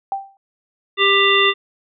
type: tone with exponential decay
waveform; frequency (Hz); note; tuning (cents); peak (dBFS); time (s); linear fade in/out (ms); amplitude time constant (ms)
sine; 784; G5; 0; -16; 0.12-0.37; 1; 53
type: harmonic tone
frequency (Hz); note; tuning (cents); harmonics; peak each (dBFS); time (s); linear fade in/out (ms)
395.5; G4; +15; 1 / 3 / 5 / 7 / 9; -18 / -18 / -18 / -18 / -18; 0.97-1.54; 50
effects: none